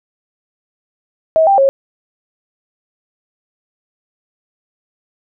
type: tone with pitch steps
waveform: sine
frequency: 641 / 788 / 545 Hz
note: E5 / G5 / C#5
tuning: -49 / +9 / -29 cents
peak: -7 dBFS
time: 1.36-1.69 s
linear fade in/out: 0 ms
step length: 110 ms
effects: none